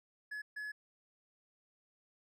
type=tone bursts at uneven times; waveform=triangle; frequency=1700 Hz; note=G#6; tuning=40 cents sharp; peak=-38 dBFS; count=2; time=0.31-0.42 / 0.56-0.72 s; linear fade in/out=10 ms; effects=none